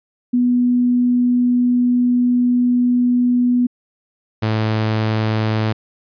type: tone pair in turn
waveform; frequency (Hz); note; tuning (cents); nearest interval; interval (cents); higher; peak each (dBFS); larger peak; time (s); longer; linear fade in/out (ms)
sine / sawtooth; 245.6 / 109.4; B3 / A2; -9 / -9; octave + major second; 1400; first; -12; neither; 0.33-3.67 / 4.42-5.73; first; 10
effects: resampled to 11025 Hz